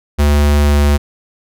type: tone with pitch glide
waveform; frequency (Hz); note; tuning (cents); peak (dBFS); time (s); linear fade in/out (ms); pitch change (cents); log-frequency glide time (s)
square; 73 to 72.5; D2 to D2; -10 to -22; -9; 0.18-0.98; 20; -12; 0.6-0.76
effects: none